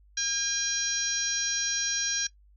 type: harmonic tone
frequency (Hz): 810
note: G#5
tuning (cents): -43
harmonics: 2 / 3 / 4 / 5 / 6 / 7 / 8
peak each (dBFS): -34 / -40 / -36 / -35 / -40 / -30 / -39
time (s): 0.17-2.27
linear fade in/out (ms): 5
effects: noise-tail reverb RT60 0.1 s tail -18 dB re dry + added 50 Hz sine -55 dBFS peak until 2.56 s